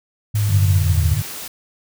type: linear sweep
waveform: sine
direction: down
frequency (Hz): 107.2 to 77.78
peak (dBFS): -15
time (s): 0.34-1.14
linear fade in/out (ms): 10
type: noise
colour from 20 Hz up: white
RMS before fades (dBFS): -31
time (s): 0.35-1.48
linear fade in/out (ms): 5
type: chord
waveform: sine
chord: G suspended second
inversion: none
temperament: equal with one note detuned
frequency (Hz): 95.71 / 110 / 146.83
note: G2 / A2 / D3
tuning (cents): -41 / 0 / 0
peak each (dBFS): -22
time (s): 0.49-1.22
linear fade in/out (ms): 5
effects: none